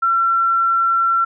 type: tone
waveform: sine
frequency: 1355 Hz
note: E6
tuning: 47 cents sharp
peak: -13 dBFS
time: 0.02-1.25 s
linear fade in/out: 10 ms
effects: none

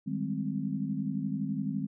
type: chord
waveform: sine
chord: Ab major seventh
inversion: second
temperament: equal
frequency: 155.56 / 196 / 207.7 / 261.6 Hz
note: Eb3 / G3 / Ab3 / C4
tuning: 0 / 0 / 0 / 0 cents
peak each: -36 / -35 / -35 / -35 dBFS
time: 0.06-1.87 s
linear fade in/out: 20 ms
effects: none

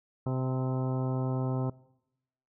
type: harmonic tone with a mistuned harmonic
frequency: 129.6 Hz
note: C3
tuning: 16 cents flat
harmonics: 1 / 2 / 3 / 4 / 5 / 6 / 7 / 8 / 10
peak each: -29 / -35 / -39 / -41 / -43 / -45 / -46 / -47 / -49 dBFS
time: 0.26-1.7 s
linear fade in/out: 5 ms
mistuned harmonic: 6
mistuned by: +27 cents
effects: noise-tail reverb RT60 0.9 s tail -22 dB re dry

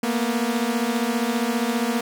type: beating tone pair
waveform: sawtooth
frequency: 227.7 / 242.7 Hz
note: A#3 / B3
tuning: -40 / -30 cents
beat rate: 15 Hz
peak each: -20 dBFS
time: 0.03-2.01 s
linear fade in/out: 5 ms
effects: none

